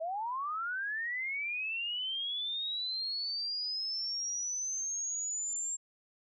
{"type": "linear sweep", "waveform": "sine", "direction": "up", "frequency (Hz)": [622.3, 7459], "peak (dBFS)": -33, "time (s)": [0, 5.77], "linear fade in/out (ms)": 20, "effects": []}